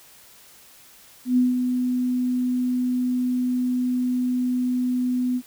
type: tone with ADSR envelope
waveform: sine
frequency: 250 Hz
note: B3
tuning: 21 cents sharp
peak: -14 dBFS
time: 1.25-5.42 s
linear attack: 120 ms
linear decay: 170 ms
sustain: -6 dB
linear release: 58 ms
effects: white hiss -50 dBFS RMS until 5.46 s